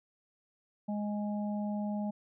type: harmonic tone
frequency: 207.7 Hz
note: G#3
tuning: in tune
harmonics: 1 / 3 / 4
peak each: -32 / -42 / -44 dBFS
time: 0.88-2.11 s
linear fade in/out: 10 ms
effects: none